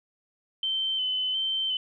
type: tone with vibrato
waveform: sine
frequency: 3069 Hz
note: G7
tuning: 37 cents flat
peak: -25 dBFS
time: 0.63-1.77 s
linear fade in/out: 2 ms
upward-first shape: square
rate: 1.4 Hz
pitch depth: 21 cents each way
effects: none